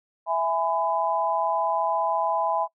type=chord; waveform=sine; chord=E major; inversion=none; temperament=equal with one note detuned; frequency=659.3 / 830.6 / 1004.5 Hz; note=E5 / G#5 / B5; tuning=0 / 0 / +29 cents; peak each=-26 dBFS; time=0.26-2.68 s; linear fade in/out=50 ms; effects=noise-tail reverb RT60 0.1 s tail -23 dB re dry